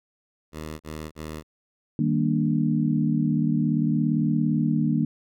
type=tone bursts; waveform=10% pulse; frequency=77.8 Hz; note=D#2; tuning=in tune; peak=-25 dBFS; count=3; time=0.52-1.432 s; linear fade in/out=50 ms; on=280 ms; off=36 ms
type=chord; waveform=sine; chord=Eb major seventh; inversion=none; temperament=equal; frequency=155.56 / 196 / 233.1 / 293.7 Hz; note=Eb3 / G3 / Bb3 / D4; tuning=0 / 0 / 0 / 0 cents; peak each=-24 / -28 / -24 / -27 dBFS; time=1.99-5.05 s; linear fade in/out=2 ms
effects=none